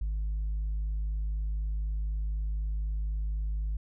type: tone with tanh clipping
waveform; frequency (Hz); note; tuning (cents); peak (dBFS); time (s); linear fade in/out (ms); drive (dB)
sine; 52; G#1; +3; -29; 0.01-3.77; 5; 1
effects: none

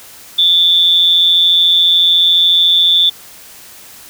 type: tone with amplitude modulation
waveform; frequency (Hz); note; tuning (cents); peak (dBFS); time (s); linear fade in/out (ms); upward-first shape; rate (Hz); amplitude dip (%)
sine; 3519; A7; 0; -4; 0.38-3.1; 10; sine; 174; 65
effects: white hiss -37 dBFS RMS until 4.09 s

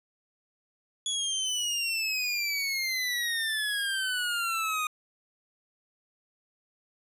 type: exponential sweep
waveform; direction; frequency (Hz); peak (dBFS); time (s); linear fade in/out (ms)
25% pulse; down; 3397 to 1230; -24; 1.06-4.87; 2
effects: resampled to 32000 Hz

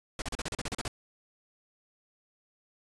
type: noise bursts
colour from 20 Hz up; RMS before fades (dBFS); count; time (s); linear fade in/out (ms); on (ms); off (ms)
pink; -34; 11; 0.19-0.88; 2; 30; 36
effects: resampled to 22050 Hz

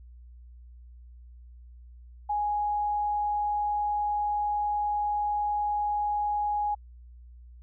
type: tone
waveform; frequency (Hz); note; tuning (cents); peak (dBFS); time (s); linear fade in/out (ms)
sine; 830.6; G#5; 0; -25; 2.29-6.75; 10
effects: added 60 Hz sine -46 dBFS peak until 7.62 s

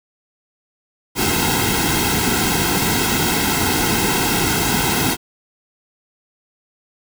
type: noise with comb filter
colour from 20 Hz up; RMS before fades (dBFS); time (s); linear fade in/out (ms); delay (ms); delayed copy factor
pink; -18; 1.15-5.17; 50; 1.7; -0.9
effects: none

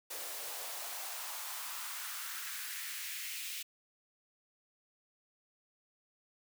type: noise with high-pass filter sweep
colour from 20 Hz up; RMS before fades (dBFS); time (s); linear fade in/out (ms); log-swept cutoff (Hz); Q
white; -42; 0.1-3.63; 10; 480 to 2600; 2.2
effects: none

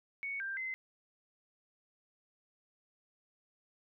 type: tone with pitch steps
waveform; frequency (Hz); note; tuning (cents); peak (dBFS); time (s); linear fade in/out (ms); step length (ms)
sine; 2223 / 1582 / 2059; C#7 / G6 / C7; +4 / +15 / -28; -36; 0.23-0.74; 0; 170
effects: none

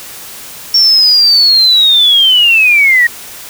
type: linear sweep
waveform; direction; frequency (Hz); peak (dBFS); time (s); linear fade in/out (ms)
sine; down; 5500 to 1864.7; -4; 0.74-3.07; 5
effects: white hiss -29 dBFS RMS until 3.49 s

